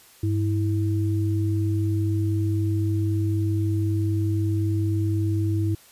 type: tone pair together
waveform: sine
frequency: 100.7 / 326 Hz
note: G2 / E4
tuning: +47 / -19 cents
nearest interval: octave + minor sixth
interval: 2034 cents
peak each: -21 / -27 dBFS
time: 0.23-5.75 s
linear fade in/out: 5 ms
effects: white hiss -52 dBFS RMS until 5.91 s + resampled to 32000 Hz